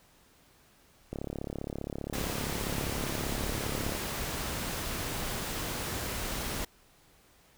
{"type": "click train", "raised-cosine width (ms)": 2, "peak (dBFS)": -22, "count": 100, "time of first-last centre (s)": [1.13, 3.951], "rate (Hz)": 35.1}
{"type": "noise", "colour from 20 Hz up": "pink", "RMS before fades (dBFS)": -35, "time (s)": [2.13, 6.65], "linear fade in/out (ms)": 5}
{"effects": ["pink hiss -62 dBFS RMS until 7.57 s"]}